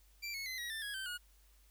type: tone with pitch steps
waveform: 25% pulse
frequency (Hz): 2349 / 2192 / 2045 / 1908 / 1780.2 / 1661 / 1549.8 / 1446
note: D7 / C#7 / C7 / A#6 / A6 / G#6 / G6 / F#6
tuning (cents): 0 / -20 / -40 / +40 / +20 / 0 / -20 / -40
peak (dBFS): -36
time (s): 0.22-1.18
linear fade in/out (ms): 20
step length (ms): 120
effects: added 50 Hz sine -63 dBFS peak until 1.7 s + white hiss -70 dBFS RMS until 1.7 s